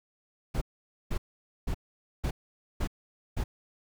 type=noise bursts; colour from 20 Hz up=brown; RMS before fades=-29 dBFS; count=6; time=0.54-3.44 s; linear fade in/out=10 ms; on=75 ms; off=490 ms; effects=none